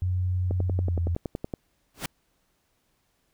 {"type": "tone with pitch glide", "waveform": "sine", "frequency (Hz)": [91.1, 85.49], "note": ["F#2", "F2"], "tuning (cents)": [-26, -36], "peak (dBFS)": -23, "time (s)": [0.02, 1.15], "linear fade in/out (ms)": 0, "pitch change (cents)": -110, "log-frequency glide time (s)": [0.82, 0.95]}
{"type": "click train", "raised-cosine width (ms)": 2, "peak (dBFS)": -17, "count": 12, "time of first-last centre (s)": [0.51, 1.538], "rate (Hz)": 10.7}
{"type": "noise with exponential growth", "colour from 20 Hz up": "pink", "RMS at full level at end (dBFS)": -26, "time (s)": [1.94, 2.06], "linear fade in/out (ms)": 5, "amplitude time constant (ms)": 26}
{"effects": ["pink hiss -71 dBFS RMS until 3.33 s"]}